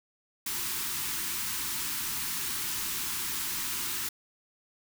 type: band-stop noise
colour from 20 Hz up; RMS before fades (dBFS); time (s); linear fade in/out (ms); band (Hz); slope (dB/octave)
white; -33; 0.46-4.09; 5; 400 to 860; 96
effects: none